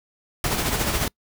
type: noise with tremolo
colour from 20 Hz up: pink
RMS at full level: -22 dBFS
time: 0.44-1.08 s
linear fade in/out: 2 ms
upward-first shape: sine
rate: 14 Hz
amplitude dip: 45%
effects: noise-tail reverb RT60 0.1 s tail -26 dB re dry